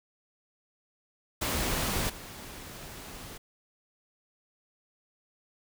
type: noise with level steps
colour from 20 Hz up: pink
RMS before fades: -30 / -44 dBFS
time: 1.41-3.38 s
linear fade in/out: 10 ms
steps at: 2.09 s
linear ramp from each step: 10 ms
effects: none